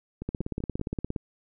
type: two click trains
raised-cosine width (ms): 3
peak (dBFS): -17 / -22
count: 16 / 4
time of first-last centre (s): 0.29-1.162 / 0.22-0.796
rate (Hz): 17.2 / 5.21
effects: none